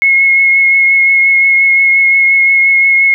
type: tone with vibrato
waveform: sine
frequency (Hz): 2170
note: C#7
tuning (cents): -37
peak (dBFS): -5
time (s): 0.02-3.14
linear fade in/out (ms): 0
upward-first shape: triangle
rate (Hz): 5.7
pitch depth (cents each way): 17
effects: none